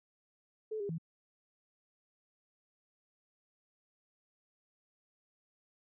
sine tone with pitch steps, 434 / 403.8 / 163.2 Hz, A4 / G#4 / E3, -24 / -49 / -17 cents, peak -35 dBFS, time 0.71-0.983 s, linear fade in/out 10 ms, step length 91 ms, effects none

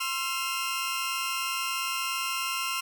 sawtooth tone cluster, 1056 / 1355 / 2580 / 2807 Hz, C6 / E6 / E7 / F7, +16 / +47 / -38 / +8 cents, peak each -30 / -31 / -33 / -30 dBFS, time 0-2.81 s, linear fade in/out 10 ms, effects none

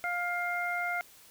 harmonic tone, 704 Hz, F5, 14 cents sharp, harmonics 1 / 2 / 3, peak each -34 / -34 / -34 dBFS, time 0.04-1.01 s, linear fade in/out 0 ms, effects white hiss -56 dBFS RMS until 1.3 s

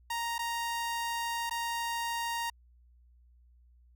sawtooth tone with dropouts, 933 Hz, A#5, 1 cent sharp, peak -28 dBFS, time 0.1-2.5 s, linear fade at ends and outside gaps 5 ms, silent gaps 0.382-0.39 / 1.497-1.509 s, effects added 60 Hz sine -58 dBFS peak until 3.95 s

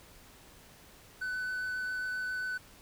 triangle tone with vibrato, 1503 Hz, F#6, 27 cents sharp, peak -31 dBFS, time 1.21-2.58 s, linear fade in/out 10 ms, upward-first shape triangle, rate 7.4 Hz, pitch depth 9 cents each way, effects pink hiss -56 dBFS RMS until 2.81 s

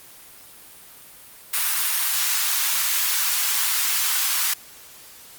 white high-pass noise, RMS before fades -22 dBFS, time 1.53-4.54 s, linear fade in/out 10 ms, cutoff 950 Hz, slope 24 dB/octave, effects white hiss -45 dBFS RMS until 5.38 s + Opus 32 kbps

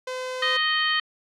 sawtooth tone, 511 Hz, C5, 41 cents flat, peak -25 dBFS, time 0.07-0.57 s, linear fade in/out 5 ms
harmonic tone, 622.3 Hz, D#5, in tune, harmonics 2 / 3 / 4 / 5 / 6 / 7, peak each -28 / -24 / -35 / -25 / -37 / -32 dBFS, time 0.42-1 s, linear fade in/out 5 ms
effects low-pass 7000 Hz 12 dB/octave

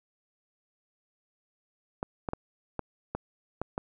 clicks, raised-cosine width 1 ms, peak -17 dBFS, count 7, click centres 2.029 / 2.288 / 2.334 / 2.793 / 3.15 / 3.616 / 3.779 s, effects none

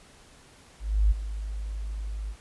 sine tone with ADSR envelope, 51.91 Hz, G#1, in tune, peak -16 dBFS, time 0.79-2.36 s, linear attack 320 ms, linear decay 18 ms, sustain -14 dB, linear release 65 ms, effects pink hiss -54 dBFS RMS until 2.4 s + resampled to 24000 Hz

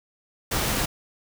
pink noise, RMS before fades -25 dBFS, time 0.51-0.86 s, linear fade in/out 10 ms, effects none

